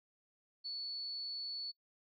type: tone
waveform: sine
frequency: 4435 Hz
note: C#8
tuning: in tune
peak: -39 dBFS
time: 0.64-1.72 s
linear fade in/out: 20 ms
effects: noise-tail reverb RT60 0.1 s tail -26 dB re dry + AAC 64 kbps